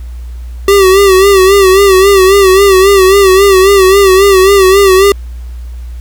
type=tone with vibrato; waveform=square; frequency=387.4 Hz; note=G4; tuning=20 cents flat; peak=-3 dBFS; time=0.68-5.12 s; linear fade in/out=2 ms; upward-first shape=sine; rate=3.7 Hz; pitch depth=70 cents each way; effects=added 60 Hz sine -20 dBFS peak until 6 s + pink hiss -44 dBFS RMS until 6 s